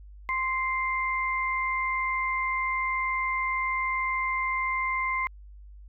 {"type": "tone pair together", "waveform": "sine", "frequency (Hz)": [1046.5, 2093], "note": ["C6", "C7"], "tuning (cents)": [0, 0], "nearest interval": "octave", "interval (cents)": 1200, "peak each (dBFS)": -28, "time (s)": [0.29, 5.27], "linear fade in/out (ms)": 0, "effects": ["added 50 Hz sine -44 dBFS peak until 5.88 s"]}